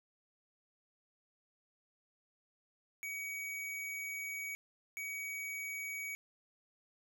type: tone bursts at uneven times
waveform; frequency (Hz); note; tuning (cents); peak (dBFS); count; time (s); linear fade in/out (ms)
square; 2260; C#7; +33; -40; 2; 3.03-4.55 / 4.97-6.15; 0
effects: none